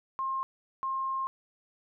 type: tone bursts at uneven times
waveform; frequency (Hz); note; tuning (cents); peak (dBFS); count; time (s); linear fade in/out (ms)
sine; 1065; C6; +30; -29; 2; 0.19-0.43 / 0.83-1.27; 0
effects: none